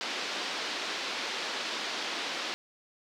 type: band-pass noise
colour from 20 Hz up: white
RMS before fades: -35 dBFS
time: 0.01-2.54 s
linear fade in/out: 0 ms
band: 240 to 4700 Hz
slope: 24 dB/octave
effects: none